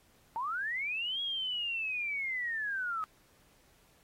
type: linear two-way sweep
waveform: sine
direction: up then down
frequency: 873 to 3322 to 1251 Hz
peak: -32 dBFS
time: 0.36-3.04 s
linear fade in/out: 0 ms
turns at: 1.21 s
effects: pink hiss -66 dBFS RMS until 4.03 s + AAC 48 kbps